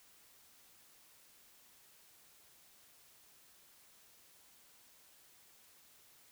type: silence
effects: white hiss -64 dBFS RMS until 6.31 s